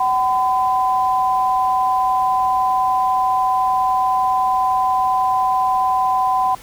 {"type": "tone pair together", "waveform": "sine", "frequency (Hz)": [758.1, 1012], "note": ["F#5", "B5"], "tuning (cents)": [42, 42], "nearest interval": "perfect fourth", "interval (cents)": 500, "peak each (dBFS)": -17, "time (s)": [0, 6.55], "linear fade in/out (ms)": 5, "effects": ["pink hiss -41 dBFS RMS until 6.62 s"]}